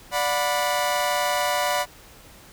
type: chord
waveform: sawtooth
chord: B minor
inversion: first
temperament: equal with one note detuned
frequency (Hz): 587.3 / 728.1 / 987.8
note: D5 / F#5 / B5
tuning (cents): 0 / -28 / 0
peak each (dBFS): -22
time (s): 0.11-1.86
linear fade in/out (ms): 50
effects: pink hiss -48 dBFS RMS until 2.52 s